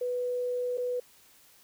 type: tone with dropouts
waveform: sine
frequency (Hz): 493.9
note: B4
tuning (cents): 0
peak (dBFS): -28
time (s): 0.01-1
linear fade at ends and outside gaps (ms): 5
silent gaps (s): 0.774-0.78
effects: white hiss -59 dBFS RMS until 1.63 s